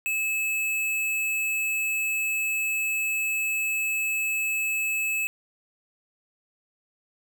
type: tone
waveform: square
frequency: 2600 Hz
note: E7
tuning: 24 cents flat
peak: -25 dBFS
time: 0.06-5.27 s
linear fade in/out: 0 ms
effects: none